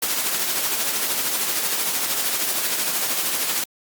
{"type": "noise with tremolo", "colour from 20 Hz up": "white", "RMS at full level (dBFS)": -21, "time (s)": [0.02, 3.64], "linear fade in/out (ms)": 5, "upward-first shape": "triangle", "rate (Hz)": 13, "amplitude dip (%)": 45, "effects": ["high-pass 200 Hz 12 dB/octave", "Opus 48 kbps"]}